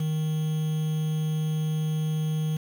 triangle tone with quantisation, 155.8 Hz, D#3, 3 cents sharp, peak -22 dBFS, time 0-2.57 s, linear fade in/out 5 ms, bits 7, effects none

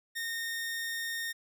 sawtooth tone, 1839 Hz, A#6, 24 cents flat, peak -30 dBFS, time 0.15-1.33 s, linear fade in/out 20 ms, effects none

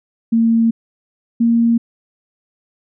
sine tone pair in turn, 228.3 / 232.3 Hz, A#3 / A#3, -36 / -6 cents, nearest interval unison, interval 30 cents, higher second, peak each -10 dBFS, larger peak neither, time 0.32-0.71 / 1.4-1.78 s, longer first, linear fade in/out 10 ms, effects none

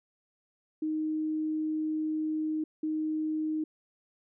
sine tone pair in turn, 311.1 / 311.1 Hz, D#4 / D#4, 0 / 0 cents, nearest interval unison, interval 0 cents, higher neither, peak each -28 dBFS, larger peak neither, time 0.82-2.64 / 2.83-3.64 s, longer first, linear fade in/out 5 ms, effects none

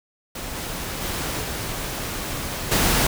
pink noise with level steps, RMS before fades -32 / -30 / -27 / -29 / -19 dBFS, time 0.35-3.07 s, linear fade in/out 5 ms, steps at 0.55 / 1.01 / 1.4 / 2.71 s, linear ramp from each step 10 ms, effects none

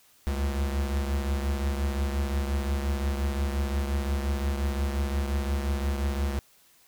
square beating tone pair, 69.1 / 74.8 Hz, C#2 / D2, -5 / +32 cents, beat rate 5.7 Hz, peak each -27 / -34 dBFS, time 0.27-6.39 s, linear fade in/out 0 ms, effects white hiss -60 dBFS RMS until 6.87 s

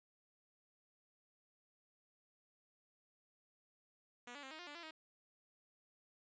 5% pulse tone with pitch steps, 243.1 / 287.3 / 265.7 / 313.8 / 352.7 / 291.6 / 340.8 / 315.4 Hz, B3 / D4 / C4 / D#4 / F4 / D4 / F4 / D#4, -27 / -38 / +27 / +15 / +17 / -12 / -42 / +24 cents, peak -38 dBFS, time 4.27-4.91 s, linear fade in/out 5 ms, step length 80 ms, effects resampled to 16000 Hz

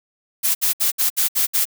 blue noise bursts, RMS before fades -18 dBFS, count 7, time 0.43-1.654 s, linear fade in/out 20 ms, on 120 ms, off 64 ms, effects none

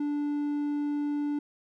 triangle tone, 292 Hz, D4, 10 cents flat, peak -25 dBFS, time 0-1.39 s, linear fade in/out 5 ms, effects none

